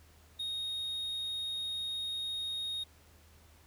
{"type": "tone", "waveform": "triangle", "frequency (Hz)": 3729, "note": "A#7", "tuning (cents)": 0, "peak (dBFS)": -33, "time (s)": [0.39, 2.84], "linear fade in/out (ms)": 10, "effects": ["added 78 Hz sine -60 dBFS peak until 3.66 s", "pink hiss -63 dBFS RMS until 3.66 s"]}